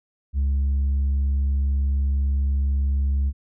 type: tone with tanh clipping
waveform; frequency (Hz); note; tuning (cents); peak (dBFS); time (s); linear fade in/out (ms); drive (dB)
triangle; 69; C#2; -7; -19; 0.33-3.33; 50; 7
effects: none